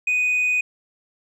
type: tone with tanh clipping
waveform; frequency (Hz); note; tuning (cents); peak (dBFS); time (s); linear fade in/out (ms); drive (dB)
triangle; 2489; D#7; 0; -18; 0.07-0.61; 5; 6
effects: none